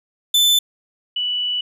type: tone pair in turn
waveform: 40% pulse / sine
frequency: 3520 / 2960 Hz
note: A7 / F#7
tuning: 0 / 0 cents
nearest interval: minor third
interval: 300 cents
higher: first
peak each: -11 / -19 dBFS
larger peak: first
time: 0.34-0.59 / 1.16-1.61 s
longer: second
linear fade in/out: 5 ms
effects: none